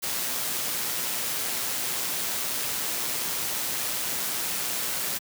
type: noise with amplitude modulation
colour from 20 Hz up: white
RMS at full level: -28 dBFS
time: 0.02-5.19 s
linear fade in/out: 20 ms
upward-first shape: sine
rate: 121 Hz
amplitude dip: 25%
effects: high-pass 100 Hz 12 dB/octave